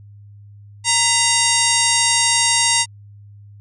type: harmonic tone with a mistuned harmonic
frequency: 932.3 Hz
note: A#5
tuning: in tune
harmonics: 1 / 2 / 3 / 4 / 5 / 6 / 7 / 8 / 9 / 10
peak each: -23 / -23 / -23 / -23 / -23 / -23 / -23 / -23 / -23 / -23 dBFS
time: 0.84-2.86 s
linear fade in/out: 50 ms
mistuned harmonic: 2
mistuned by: +120 cents
effects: added 102 Hz sine -39 dBFS peak until 3.6 s

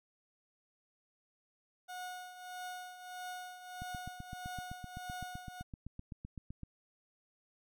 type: tone with tremolo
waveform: 30% pulse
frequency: 728 Hz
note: F#5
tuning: 28 cents flat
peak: -38 dBFS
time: 1.88-5.63 s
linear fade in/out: 20 ms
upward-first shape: triangle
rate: 1.6 Hz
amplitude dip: 70%
type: click train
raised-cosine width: 5 ms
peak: -32 dBFS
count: 23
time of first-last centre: 3.82-6.633 s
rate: 7.82 Hz
effects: none

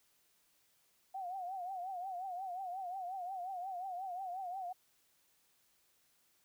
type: tone with vibrato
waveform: sine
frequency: 740 Hz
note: F#5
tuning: in tune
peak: -39 dBFS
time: 1.14-4.73 s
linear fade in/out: 10 ms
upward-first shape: triangle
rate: 5.6 Hz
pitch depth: 120 cents each way
effects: white hiss -73 dBFS RMS until 6.44 s

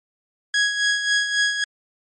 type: tone with tremolo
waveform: sawtooth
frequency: 1661.2 Hz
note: G#6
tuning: in tune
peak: -12 dBFS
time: 0.54-1.64 s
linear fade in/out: 2 ms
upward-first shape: sine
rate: 3.7 Hz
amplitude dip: 60%
effects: MP3 32 kbps

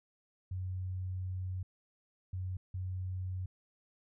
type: tone bursts at uneven times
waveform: sine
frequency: 92.5 Hz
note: F#2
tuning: in tune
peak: -35 dBFS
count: 3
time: 0.51-1.63 / 2.33-2.57 / 2.74-3.46 s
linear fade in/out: 5 ms
effects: none

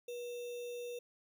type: tone with sample-and-hold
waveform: sine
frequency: 482.7 Hz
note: B4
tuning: 40 cents flat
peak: -40 dBFS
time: 0.08-0.99 s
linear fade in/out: 5 ms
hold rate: 3150 Hz
effects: none

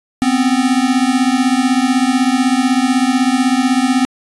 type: beating tone pair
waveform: square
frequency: 249.1 / 265.1 Hz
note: B3 / C4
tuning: +15 / +23 cents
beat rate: 16 Hz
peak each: -15 dBFS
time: 0.22-4.05 s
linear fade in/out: 0 ms
effects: resampled to 24000 Hz

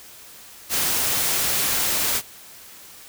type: noise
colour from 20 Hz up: white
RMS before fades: -22 dBFS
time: 0.69-2.22 s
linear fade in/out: 50 ms
effects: white hiss -44 dBFS RMS until 3.08 s

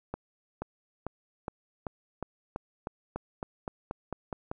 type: accelerating click train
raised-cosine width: 1 ms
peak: -20 dBFS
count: 15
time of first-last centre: 0.14-4.515 s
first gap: 480 ms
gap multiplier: 0.93
effects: none

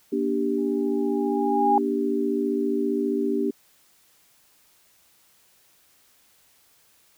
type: chord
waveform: sine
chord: G minor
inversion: first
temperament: equal with one note detuned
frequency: 238.7 / 293.7 / 392 Hz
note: Bb3 / D4 / G4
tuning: +41 / 0 / 0 cents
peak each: -27 / -26 / -25 dBFS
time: 0.12-3.51 s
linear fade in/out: 10 ms
type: tone with exponential growth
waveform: sine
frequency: 819 Hz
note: G#5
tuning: 24 cents flat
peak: -15 dBFS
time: 0.58-1.78 s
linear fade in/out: 2 ms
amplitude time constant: 260 ms
effects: white hiss -60 dBFS RMS until 7.17 s

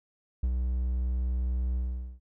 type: tone with ADSR envelope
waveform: triangle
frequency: 62.2 Hz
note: B1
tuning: 13 cents sharp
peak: -21 dBFS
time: 0.43-2.2 s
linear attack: 6 ms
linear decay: 60 ms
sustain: -3 dB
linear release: 440 ms
effects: none

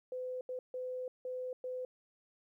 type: tone bursts at uneven times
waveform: sine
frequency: 507 Hz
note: B4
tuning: 45 cents sharp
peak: -37 dBFS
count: 5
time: 0.12-0.41 / 0.49-0.59 / 0.74-1.08 / 1.25-1.53 / 1.64-1.85 s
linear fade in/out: 2 ms
effects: 13-bit

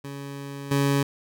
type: tone with level steps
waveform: 20% pulse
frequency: 140 Hz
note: C#3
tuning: 18 cents sharp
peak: -29 / -15 dBFS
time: 0.04-1.03 s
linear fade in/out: 5 ms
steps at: 0.71 s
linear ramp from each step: 5 ms
effects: none

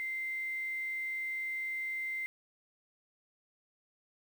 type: tone with quantisation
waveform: sine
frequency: 2084 Hz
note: C7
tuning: 7 cents flat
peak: -34 dBFS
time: 0-2.26 s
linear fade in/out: 0 ms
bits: 9
effects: none

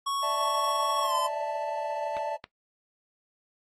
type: tone with pitch glide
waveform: square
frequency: 1108.7 to 1028.5 Hz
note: C#6 to C6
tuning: 0 to -30 cents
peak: -28 dBFS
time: 0.06-1.27 s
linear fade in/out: 10 ms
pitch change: -130 cents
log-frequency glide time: 1.02-1.15 s
type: chord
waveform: triangle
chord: D suspended second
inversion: none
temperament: equal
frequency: 587.3 / 659.3 / 880 Hz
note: D5 / E5 / A5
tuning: 0 / 0 / 0 cents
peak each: -32 / -33 / -31 dBFS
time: 0.22-2.37 s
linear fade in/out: 20 ms
type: clicks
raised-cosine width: 0.3 ms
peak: -23 dBFS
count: 2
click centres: 2.168 / 2.441 s
effects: noise-tail reverb RT60 0.1 s tail -18 dB re dry + AAC 32 kbps

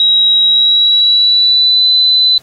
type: tone with pitch glide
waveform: sine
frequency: 3839 to 4011 Hz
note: B7 to B7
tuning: -50 to +26 cents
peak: -6 dBFS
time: 0-2.38 s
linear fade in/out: 2 ms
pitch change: +76 cents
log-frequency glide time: 0.44-1.88 s
effects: pink hiss -46 dBFS RMS until 2.42 s + AAC 48 kbps

